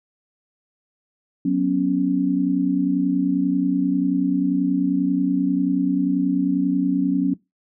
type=chord; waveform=sine; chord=F# suspended fourth; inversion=none; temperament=equal; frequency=185 / 246.9 / 277.2 Hz; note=F#3 / B3 / C#4; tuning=0 / 0 / 0 cents; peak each=-22 / -25 / -19 dBFS; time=1.45-7.34 s; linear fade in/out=5 ms; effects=noise-tail reverb RT60 0.2 s tail -20 dB re dry